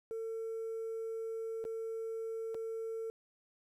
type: tone with dropouts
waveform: sine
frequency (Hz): 450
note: A4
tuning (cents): +39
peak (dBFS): -35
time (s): 0.11-3.1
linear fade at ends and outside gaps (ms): 0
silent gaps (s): 1.641-1.651 / 2.545-2.55
effects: tanh soft clip ceiling -35 dBFS + 11-bit